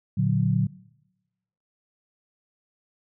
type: chord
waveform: sine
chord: Bb augmented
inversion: none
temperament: equal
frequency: 116.54 / 146.83 / 185 Hz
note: Bb2 / D3 / F#3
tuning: 0 / 0 / 0 cents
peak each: -24 dBFS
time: 0.17-0.67 s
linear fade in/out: 10 ms
effects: noise-tail reverb RT60 1.0 s tail -22 dB re dry